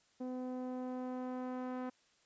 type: tone with low-pass filter sweep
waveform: sawtooth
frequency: 253.5 Hz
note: B3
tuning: 45 cents sharp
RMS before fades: -41 dBFS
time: 0.2-1.9 s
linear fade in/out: 10 ms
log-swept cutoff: 570 to 1300 Hz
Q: 0.97
effects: white hiss -71 dBFS RMS until 2.25 s + resampled to 16000 Hz